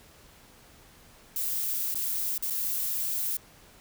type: noise with dropouts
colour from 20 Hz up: violet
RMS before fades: -30 dBFS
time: 1.36-3.37 s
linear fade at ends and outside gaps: 2 ms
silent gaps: 1.943-1.954 / 2.379-2.424 / 2.501-2.505 s
effects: pink hiss -55 dBFS RMS until 3.8 s